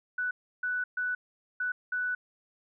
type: tone bursts at uneven times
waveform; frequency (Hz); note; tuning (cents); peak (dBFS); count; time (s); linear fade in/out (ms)
sine; 1486; F#6; +7; -28; 5; 0.18-0.31 / 0.63-0.84 / 0.97-1.15 / 1.6-1.72 / 1.92-2.15; 5
effects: none